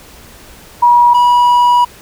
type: tone pair in turn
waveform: sine / triangle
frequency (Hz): 962 / 972.1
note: B5 / B5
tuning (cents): -46 / -28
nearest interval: unison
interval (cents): 18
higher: second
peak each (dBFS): -4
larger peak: neither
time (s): 0.82-1.14 / 1.14-1.85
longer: second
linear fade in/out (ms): 10
effects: pink hiss -38 dBFS RMS until 2.01 s